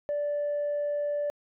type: tone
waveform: sine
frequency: 584 Hz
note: D5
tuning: 10 cents flat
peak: -25 dBFS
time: 0.09-1.3 s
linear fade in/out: 0 ms
effects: tanh soft clip ceiling -24 dBFS